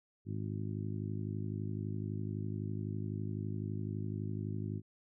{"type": "harmonic tone", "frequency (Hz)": 51.91, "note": "G#1", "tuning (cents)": 0, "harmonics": [2, 3, 4, 5, 6, 7], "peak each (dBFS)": [-38, -42, -44, -46, -48, -49], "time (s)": [0.25, 4.82], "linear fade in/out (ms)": 50, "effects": []}